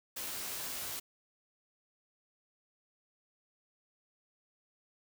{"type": "noise with comb filter", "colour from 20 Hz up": "white", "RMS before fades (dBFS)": -40, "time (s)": [0.16, 1], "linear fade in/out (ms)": 10, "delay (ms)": 15, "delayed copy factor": 0.55, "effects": []}